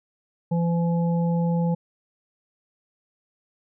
harmonic tone, 169.6 Hz, E3, 50 cents sharp, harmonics 1 / 3 / 5, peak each -20 / -30 / -34 dBFS, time 0.51-1.75 s, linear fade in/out 10 ms, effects none

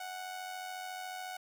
sawtooth tone with amplitude modulation, 740 Hz, F#5, in tune, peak -34 dBFS, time 0-1.37 s, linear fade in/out 5 ms, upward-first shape sine, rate 94 Hz, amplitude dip 50%, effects none

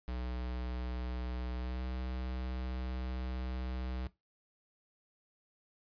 square tone with pitch glide, 61.74 to 63.18 Hz, B1 to B1, 0 to +40 cents, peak -37 dBFS, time 0.08-4.07 s, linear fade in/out 0 ms, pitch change +40 cents, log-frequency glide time 1.58-1.83 s, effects noise-tail reverb RT60 0.2 s tail -18 dB re dry + resampled to 11025 Hz

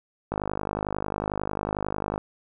click train, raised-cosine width 1 ms, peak -13 dBFS, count 96, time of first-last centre 0.32-2.179 s, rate 51.1 Hz, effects none

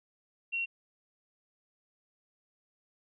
sine tone, 2738 Hz, F7, 35 cents flat, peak -30 dBFS, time 0.52-0.66 s, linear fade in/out 20 ms, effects none

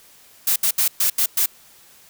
blue noise bursts at uneven times, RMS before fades -18 dBFS, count 6, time 0.47-0.56 / 0.63-0.71 / 0.78-0.88 / 1-1.1 / 1.18-1.26 / 1.37-1.46 s, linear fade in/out 5 ms, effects white hiss -50 dBFS RMS until 2.09 s

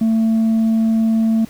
sine tone with tanh clipping, 223.5 Hz, A3, 27 cents sharp, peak -13 dBFS, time 0.01-1.45 s, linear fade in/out 5 ms, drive 2 dB, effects pink hiss -44 dBFS RMS until 1.49 s

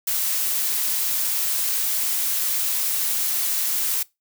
blue noise, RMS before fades -23 dBFS, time 0.07-4.03 s, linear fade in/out 5 ms, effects noise-tail reverb RT60 0.2 s tail -22 dB re dry

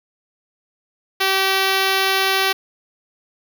5% pulse tone with notch filter, 384.9 Hz, G4, 32 cents flat, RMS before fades -18 dBFS, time 1.2-2.53 s, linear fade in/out 10 ms, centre 8500 Hz, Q 1.3, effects none

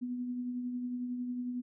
sine tone with tremolo, 246.9 Hz, B3, in tune, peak -32 dBFS, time 0.01-1.62 s, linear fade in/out 20 ms, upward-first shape triangle, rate 11 Hz, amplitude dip 40%, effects none

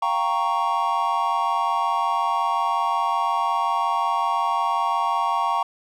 triangle chord, G half-diminished seventh, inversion third, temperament equal, 698.5 / 784 / 932.3 / 1108.7 Hz, F5 / G5 / Bb5 / Db6, 0 / 0 / 0 / 0 cents, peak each -27 / -25 / -22 / -22 dBFS, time 0.02-5.63 s, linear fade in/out 5 ms, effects none

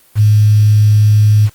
sine tone with quantisation, 105.9 Hz, G#2, 34 cents sharp, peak -5 dBFS, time 0.15-1.5 s, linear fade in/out 50 ms, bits 5, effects white hiss -48 dBFS RMS until 1.54 s + Opus 32 kbps

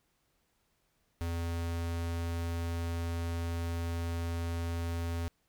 square tone, 84.4 Hz, E2, 41 cents sharp, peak -33 dBFS, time 1.21-5.28 s, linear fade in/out 0 ms, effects pink hiss -75 dBFS RMS until 5.48 s

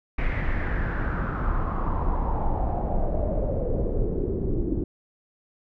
brown noise with low-pass filter sweep, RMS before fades -25 dBFS, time 0.18-4.84 s, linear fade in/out 5 ms, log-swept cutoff 2200 to 320 Hz, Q 4.8, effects none

